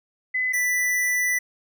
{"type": "tone pair in turn", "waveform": ["sine", "square"], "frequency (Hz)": [2015, 1980.4], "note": ["B6", "B6"], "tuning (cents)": [34, 4], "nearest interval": "unison", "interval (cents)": 30, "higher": "first", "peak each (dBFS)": -21, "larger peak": "neither", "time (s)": [[0.34, 0.53], [0.53, 1.39]], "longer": "second", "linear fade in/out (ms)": 10, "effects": []}